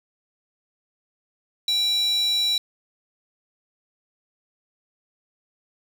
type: tone with high-pass filter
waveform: square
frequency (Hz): 785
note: G5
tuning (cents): +2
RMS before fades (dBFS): -22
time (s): 1.68-2.58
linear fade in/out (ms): 2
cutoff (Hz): 3900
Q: 7.5
effects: none